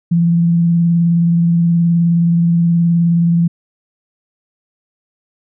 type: tone with vibrato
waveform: sine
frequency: 169.6 Hz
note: E3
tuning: 50 cents sharp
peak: -9 dBFS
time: 0.11-3.48 s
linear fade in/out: 10 ms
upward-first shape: sine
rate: 19 Hz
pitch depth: 21 cents each way
effects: none